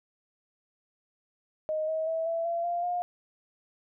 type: tone with pitch steps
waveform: sine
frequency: 622.3 / 636.1 / 650.2 / 664.7 / 679.4 / 694.5 / 709.9 Hz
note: D#5 / D#5 / E5 / E5 / F5 / F5 / F5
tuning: 0 / +38 / -24 / +14 / -48 / -10 / +28 cents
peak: -27 dBFS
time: 1.69-3.02 s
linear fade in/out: 0 ms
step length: 190 ms
effects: none